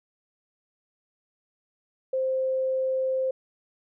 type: tone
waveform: sine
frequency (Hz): 523.3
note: C5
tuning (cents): 0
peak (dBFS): -23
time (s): 2.13-3.31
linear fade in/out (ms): 5
effects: none